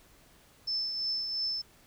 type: tone with tremolo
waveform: sine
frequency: 5274 Hz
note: E8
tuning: in tune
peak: -28 dBFS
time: 0.67-1.62 s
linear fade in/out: 10 ms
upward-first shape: triangle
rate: 2.9 Hz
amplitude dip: 45%
effects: pink hiss -60 dBFS RMS until 1.86 s